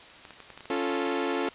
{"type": "clicks", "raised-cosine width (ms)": 0.3, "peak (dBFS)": -28, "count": 11, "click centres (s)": [0.252, 0.307, 0.403, 0.503, 0.576, 0.607, 0.656, 0.756, 0.9, 0.945, 1.066]}
{"type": "chord", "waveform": "sawtooth", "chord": "Db augmented", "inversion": "none", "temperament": "equal", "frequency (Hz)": [277.2, 349.2, 440], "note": ["Db4", "F4", "A4"], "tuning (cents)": [0, 0, 0], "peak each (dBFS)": -27, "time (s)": [0.7, 1.49], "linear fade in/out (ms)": 2}
{"effects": ["white hiss -48 dBFS RMS until 1.54 s", "resampled to 8000 Hz"]}